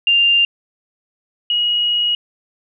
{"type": "tone pair in turn", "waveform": "sine", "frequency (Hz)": [2794, 2896], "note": ["F7", "F#7"], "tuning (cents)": [0, -38], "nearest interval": "minor second", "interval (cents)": 62, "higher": "second", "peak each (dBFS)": [-10, -14], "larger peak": "first", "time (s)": [[0.07, 0.45], [1.5, 2.15]], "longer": "second", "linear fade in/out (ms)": 2, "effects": []}